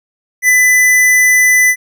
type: tone with ADSR envelope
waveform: square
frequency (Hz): 2000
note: B6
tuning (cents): +21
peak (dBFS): -5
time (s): 0.42-1.76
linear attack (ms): 69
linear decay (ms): 5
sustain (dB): -2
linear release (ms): 64
effects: none